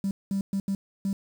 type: tone bursts at uneven times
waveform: triangle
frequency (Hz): 196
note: G3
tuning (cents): 0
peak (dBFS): -21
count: 5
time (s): 0.04-0.11 / 0.31-0.41 / 0.53-0.6 / 0.68-0.75 / 1.05-1.13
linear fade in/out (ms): 2
effects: tanh soft clip ceiling -21 dBFS + 8-bit